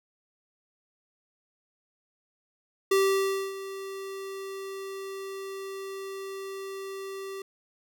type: tone with ADSR envelope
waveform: square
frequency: 388.8 Hz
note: G4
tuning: 14 cents flat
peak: -20 dBFS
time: 2.91-7.42 s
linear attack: 7 ms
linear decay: 610 ms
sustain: -16 dB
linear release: 3 ms
effects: none